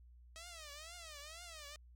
5% pulse tone with vibrato, 636 Hz, D#5, 38 cents sharp, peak -38 dBFS, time 0.36-1.76 s, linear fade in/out 0 ms, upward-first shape triangle, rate 2.1 Hz, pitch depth 210 cents each way, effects added 60 Hz sine -57 dBFS peak until 1.95 s + MP3 64 kbps

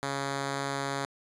5% pulse tone, 138.59 Hz, C#3, in tune, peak -19 dBFS, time 0.03-1.05 s, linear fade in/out 0 ms, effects resampled to 22050 Hz

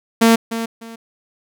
sawtooth tone with echo, 227.9 Hz, A#3, 39 cents flat, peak -5 dBFS, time 0.21-0.36 s, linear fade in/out 10 ms, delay 300 ms, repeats 2, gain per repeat -12 dB, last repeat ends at 0.96 s, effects none

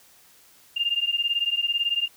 sine beating tone pair, 2797 / 2815 Hz, F7 / F7, +2 / +13 cents, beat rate 18 Hz, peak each -25 dBFS, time 0.76-2.08 s, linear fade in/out 10 ms, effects white hiss -55 dBFS RMS until 2.16 s

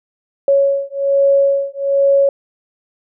sine beating tone pair, 554.4 / 555.6 Hz, C#5 / C#5, 0 / +4 cents, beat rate 1.2 Hz, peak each -14 dBFS, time 0.48-2.29 s, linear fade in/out 2 ms, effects none

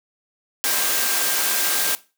sine tone in noise, 1591 Hz, G6, 25 cents sharp, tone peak -32 dBFS, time 0.64-1.95 s, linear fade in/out 0 ms, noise white, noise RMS -21 dBFS, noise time 0.64-1.95 s, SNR -14 dB, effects noise-tail reverb RT60 0.3 s tail -19 dB re dry + high-pass 300 Hz 12 dB/octave

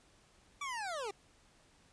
25% pulse linear sweep, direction down, 1174.7 to 379.4 Hz, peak -34 dBFS, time 0.61-1.11 s, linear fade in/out 5 ms, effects pink hiss -66 dBFS RMS until 1.92 s + resampled to 22050 Hz

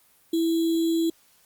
sine tone with sample-and-hold, 329.6 Hz, E4, in tune, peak -20 dBFS, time 0.33-1.1 s, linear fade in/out 5 ms, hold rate 3675 Hz, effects white hiss -60 dBFS RMS until 1.45 s + Opus 32 kbps

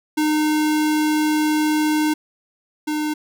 square tone pair in turn, 305.7 / 303.6 Hz, D#4 / D#4, -30 / -42 cents, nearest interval unison, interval 12 cents, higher first, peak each -17 / -21 dBFS, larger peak first, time 0.17-2.14 / 2.87-3.14 s, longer first, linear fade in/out 10 ms, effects none

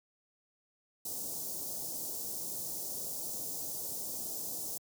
white band-stop noise, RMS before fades -39 dBFS, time 1.05-4.78 s, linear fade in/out 5 ms, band 730 to 5400 Hz, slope 24 dB/octave, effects high-pass 100 Hz 12 dB/octave

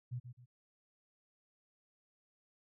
sine tone with echo, 123.1 Hz, B2, 5 cents flat, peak -37 dBFS, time 0.11-0.2 s, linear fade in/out 20 ms, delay 130 ms, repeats 2, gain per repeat -9 dB, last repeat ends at 0.46 s, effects none

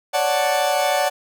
40% pulse chord, D major seventh, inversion third, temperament equal, 554.4 / 587.3 / 740 / 880 Hz, C#5 / D5 / F#5 / A5, 0 / 0 / 0 / 0 cents, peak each -25 / -21 / -20 / -25 dBFS, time 0.13-1.1 s, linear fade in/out 20 ms, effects none

